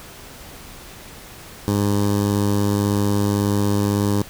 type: tone with notch filter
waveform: 15% pulse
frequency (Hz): 101.8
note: G#2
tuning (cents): -34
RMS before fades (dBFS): -19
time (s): 1.68-4.22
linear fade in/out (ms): 0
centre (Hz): 2200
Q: 0.64
effects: pink hiss -40 dBFS RMS until 4.29 s